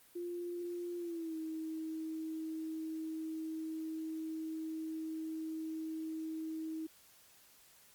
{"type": "tone with pitch glide", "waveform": "sine", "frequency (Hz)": [349.2, 318.4], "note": ["F4", "D#4"], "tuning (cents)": [0, 40], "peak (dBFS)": -38, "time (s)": [0.15, 6.87], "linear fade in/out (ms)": 10, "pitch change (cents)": -160, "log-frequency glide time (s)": [0.98, 1.36], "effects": ["white hiss -63 dBFS RMS until 7.94 s", "Opus 32 kbps"]}